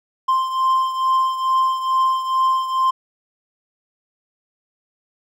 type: beating tone pair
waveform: triangle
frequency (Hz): 1046.5 / 1048.8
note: C6 / C6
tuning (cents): 0 / +4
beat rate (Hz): 2.3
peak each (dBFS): -15 / -21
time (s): 0.28-2.91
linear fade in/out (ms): 10
effects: none